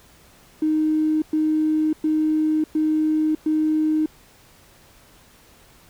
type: tone bursts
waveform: triangle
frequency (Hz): 310.3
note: D#4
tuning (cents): -5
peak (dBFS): -13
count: 5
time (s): 0.62-4.06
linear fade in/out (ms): 5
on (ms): 600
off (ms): 110
effects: tanh soft clip ceiling -15 dBFS + pink hiss -52 dBFS RMS until 5.89 s